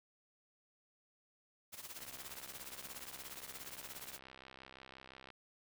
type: noise with tremolo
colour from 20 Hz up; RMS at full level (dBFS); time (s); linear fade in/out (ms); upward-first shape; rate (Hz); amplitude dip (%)
white; -46; 1.72-4.19; 20; triangle; 17; 85
type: click train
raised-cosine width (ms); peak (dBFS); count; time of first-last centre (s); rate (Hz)
0.3; -37; 219; 1.99-5.303; 65.8
effects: none